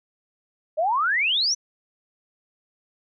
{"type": "exponential sweep", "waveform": "sine", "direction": "up", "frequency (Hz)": [590, 6130], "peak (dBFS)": -19, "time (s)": [0.77, 1.55], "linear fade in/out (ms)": 20, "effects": []}